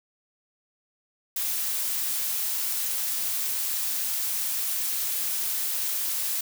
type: noise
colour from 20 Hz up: blue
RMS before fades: -28 dBFS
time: 1.36-6.41 s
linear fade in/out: 5 ms
effects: none